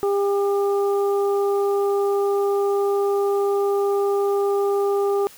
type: harmonic tone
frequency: 400.8 Hz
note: G4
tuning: 38 cents sharp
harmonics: 1 / 2 / 3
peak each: -18 / -28 / -31 dBFS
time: 0.03-5.27 s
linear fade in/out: 0 ms
effects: white hiss -46 dBFS RMS until 5.37 s